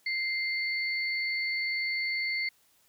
sine tone pair together, 2093 / 4441 Hz, C7 / C#8, 0 / +2 cents, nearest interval octave + minor second, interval 1302 cents, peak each -29 / -35 dBFS, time 0.06-2.49 s, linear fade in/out 5 ms, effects white hiss -66 dBFS RMS until 2.88 s

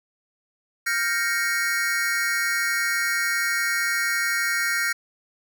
square chord, G half-diminished seventh, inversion third, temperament equal, 1396.9 / 1568 / 1864.7 / 2217 Hz, F6 / G6 / Bb6 / Db7, 0 / 0 / 0 / 0 cents, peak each -28 / -30 / -26 / -30 dBFS, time 0.86-4.93 s, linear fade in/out 10 ms, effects none

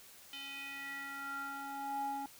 square tone with band-pass filter sweep, 277.2 Hz, C#4, in tune, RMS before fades -42 dBFS, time 0.33-2.26 s, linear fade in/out 2 ms, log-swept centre 3100 to 690 Hz, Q 4.6, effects white hiss -57 dBFS RMS until 2.39 s

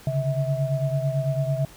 sine tone cluster, 136.3 / 145.3 / 648 Hz, C#3 / D3 / E5, -29 / -18 / -30 cents, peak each -24 / -27 / -28 dBFS, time 0.07-1.65 s, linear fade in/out 2 ms, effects pink hiss -48 dBFS RMS until 1.76 s

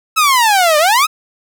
sawtooth exponential two-way sweep, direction down then up, 1318.5 to 587.3 to 1318.5 Hz, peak -5 dBFS, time 0.16-1.07 s, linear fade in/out 20 ms, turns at 0.78 s, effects none

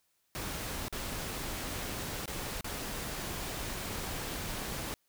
pink noise with dropouts, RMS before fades -38 dBFS, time 0.35-4.94 s, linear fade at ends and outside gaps 0 ms, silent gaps 0.883-0.926 / 2.257-2.278 / 2.609-2.644 s, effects white hiss -75 dBFS RMS until 5.08 s

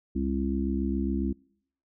harmonic tone, 67.3 Hz, C2, 49 cents sharp, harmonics 1 / 3 / 4 / 5, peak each -31 / -30 / -31 / -33 dBFS, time 0.15-1.33 s, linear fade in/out 10 ms, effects noise-tail reverb RT60 0.7 s tail -26 dB re dry

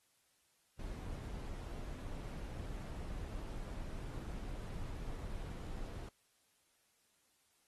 brown noise, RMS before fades -44 dBFS, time 0.79-6.09 s, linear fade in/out 5 ms, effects white hiss -75 dBFS RMS until 7.67 s + AAC 32 kbps

